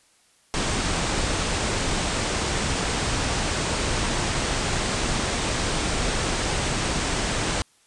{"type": "low-pass noise", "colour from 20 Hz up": "pink", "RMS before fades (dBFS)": -25, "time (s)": [0.54, 7.62], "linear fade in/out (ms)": 0, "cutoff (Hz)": 9200, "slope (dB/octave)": 96, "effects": ["white hiss -60 dBFS RMS until 7.86 s", "resampled to 24000 Hz"]}